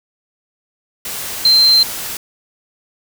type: tone in noise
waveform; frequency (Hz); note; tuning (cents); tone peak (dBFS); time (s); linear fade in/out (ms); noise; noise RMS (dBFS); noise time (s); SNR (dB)
sine; 4127; C8; -25; -7; 1.45-1.83; 2; white; -25; 1.05-2.17; +15
effects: none